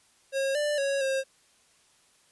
square tone with pitch steps, 542 / 591 / 553 / 535 Hz, C#5 / D5 / C#5 / C5, -39 / +11 / -4 / +38 cents, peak -26 dBFS, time 0.32-1.24 s, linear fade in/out 50 ms, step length 230 ms, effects white hiss -63 dBFS RMS until 2.31 s + resampled to 24000 Hz

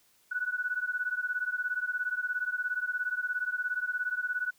sine beating tone pair, 1472 / 1489 Hz, F#6 / F#6, -9 / +11 cents, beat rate 17 Hz, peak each -32 / -33 dBFS, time 0.31-4.51 s, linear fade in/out 10 ms, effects white hiss -66 dBFS RMS until 4.58 s

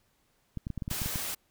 clicks, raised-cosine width 5 ms, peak -22 dBFS, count 10, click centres 0.573 / 0.669 / 0.703 / 0.777 / 0.822 / 0.879 / 0.914 / 1.018 / 1.06 / 1.158 s
white noise, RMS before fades -35 dBFS, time 0.9-1.35 s, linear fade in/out 10 ms
effects pink hiss -71 dBFS RMS until 1.5 s

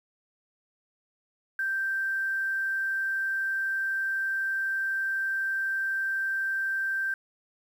sine tone with quantisation, 1568 Hz, G6, in tune, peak -26 dBFS, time 1.59-7.14 s, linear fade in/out 2 ms, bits 9, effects none

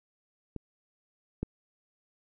clicks, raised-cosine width 3 ms, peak -24 / -18 dBFS, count 2, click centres 0.563 / 1.43 s, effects none

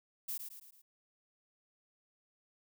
violet noise with echo, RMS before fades -39 dBFS, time 0.28-0.38 s, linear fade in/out 10 ms, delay 110 ms, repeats 4, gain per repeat -6 dB, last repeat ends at 0.82 s, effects none

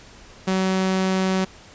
sawtooth tone, 188.6 Hz, F#3, 33 cents sharp, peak -15 dBFS, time 0.47-1.45 s, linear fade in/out 10 ms, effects pink hiss -46 dBFS RMS until 1.74 s + resampled to 16000 Hz

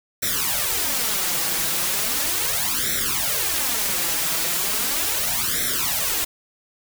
white noise with flanger, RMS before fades -23 dBFS, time 0.22-6.25 s, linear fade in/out 10 ms, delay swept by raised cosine 0.52 to 6.22 ms, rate 0.37 Hz, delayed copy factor +0.95, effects none

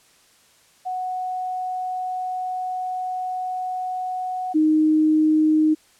sine tone pair in turn, 738 / 310.3 Hz, F#5 / D#4, -5 / -5 cents, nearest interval octave + minor third, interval 1500 cents, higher first, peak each -24 / -14 dBFS, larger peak second, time 0.85-4.54 / 4.54-5.75 s, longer first, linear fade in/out 20 ms, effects white hiss -56 dBFS RMS until 5.99 s + low-pass 10000 Hz 12 dB/octave

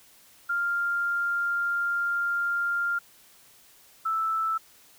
sine tone pair in turn, 1396.9 / 1318.5 Hz, F6 / E6, 0 / 0 cents, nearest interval minor second, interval 100 cents, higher first, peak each -24 dBFS, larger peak neither, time 0.49-2.99 / 4.05-4.58 s, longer first, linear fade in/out 10 ms, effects white hiss -56 dBFS RMS until 4.98 s

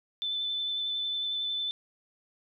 sine tone with vibrato, 3520 Hz, A7, in tune, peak -29 dBFS, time 0.22-1.71 s, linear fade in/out 0 ms, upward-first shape sine, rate 11 Hz, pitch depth 13 cents each way, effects none

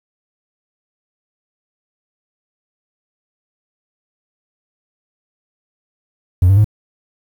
triangle tone with pitch steps, 90.3 / 97.9 / 105.9 Hz, F#2 / G2 / G#2, -42 / -2 / +34 cents, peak -4 dBFS, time 6.42-6.645 s, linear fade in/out 5 ms, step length 75 ms, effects tanh soft clip ceiling -2 dBFS + 7-bit

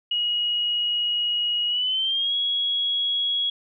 sine tone with pitch glide, 2896 to 3327 Hz, F#7 to G#7, -38 to +2 cents, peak -21 dBFS, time 0.11-3.5 s, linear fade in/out 5 ms, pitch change +240 cents, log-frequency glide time 1.68-2.34 s, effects none

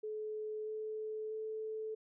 sine tone with pitch steps, 429.6 / 433.1 / 436.6 Hz, A4 / A4 / A4, -41 / -27 / -13 cents, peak -38 dBFS, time 0.03-1.95 s, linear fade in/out 10 ms, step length 640 ms, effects none

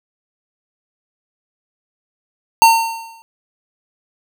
square tone with exponential decay, 910 Hz, A#5, 42 cents flat, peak -4 dBFS, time 2.62-3.22 s, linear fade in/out 0 ms, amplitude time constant 130 ms, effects none

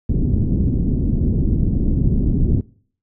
pink low-pass noise, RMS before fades -17 dBFS, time 0.09-2.61 s, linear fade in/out 2 ms, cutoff 290 Hz, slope 24 dB/octave, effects noise-tail reverb RT60 0.5 s tail -22 dB re dry

